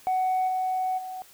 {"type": "tone with level steps", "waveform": "sine", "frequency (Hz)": 746, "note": "F#5", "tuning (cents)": 14, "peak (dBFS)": [-20, -23, -33], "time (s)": [0.07, 1.22], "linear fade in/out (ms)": 0, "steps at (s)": [0.47, 0.97], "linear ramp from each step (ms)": 20, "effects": ["tanh soft clip ceiling -20 dBFS", "white hiss -53 dBFS RMS until 1.33 s"]}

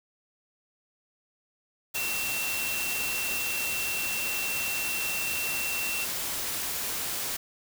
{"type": "tone in noise", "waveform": "sine", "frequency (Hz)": 2708, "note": "E7", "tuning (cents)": 46, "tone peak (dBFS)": -31, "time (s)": [1.95, 6.05], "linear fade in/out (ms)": 10, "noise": "white", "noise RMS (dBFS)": -32, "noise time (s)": [1.94, 7.37], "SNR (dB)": -2, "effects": []}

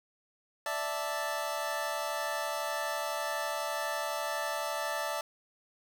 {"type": "chord", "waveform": "25% pulse", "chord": "D suspended second", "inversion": "none", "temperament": "equal", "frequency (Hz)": [587.3, 659.3, 880], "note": ["D5", "E5", "A5"], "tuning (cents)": [0, 0, 0], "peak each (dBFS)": -33, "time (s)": [0.66, 5.21], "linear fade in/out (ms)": 2, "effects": ["9-bit"]}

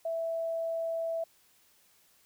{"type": "tone", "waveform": "sine", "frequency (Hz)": 659.3, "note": "E5", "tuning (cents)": 0, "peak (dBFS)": -30, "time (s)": [0.05, 1.24], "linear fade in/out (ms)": 5, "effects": ["white hiss -65 dBFS RMS until 2.25 s"]}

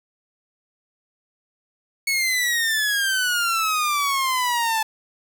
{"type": "exponential sweep", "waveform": "sawtooth", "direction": "down", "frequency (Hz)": [2217, 870], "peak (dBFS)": -16, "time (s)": [2.07, 4.83], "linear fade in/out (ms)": 5, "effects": ["7-bit"]}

